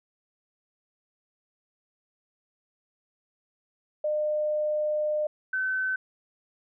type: tone pair in turn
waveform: sine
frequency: 605 / 1524.5 Hz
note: D#5 / G6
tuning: -49 / -49 cents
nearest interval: octave + major third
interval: 1600 cents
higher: second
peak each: -24 / -25 dBFS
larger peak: first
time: 4.04-5.27 / 5.53-5.96 s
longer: first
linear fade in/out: 5 ms
effects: none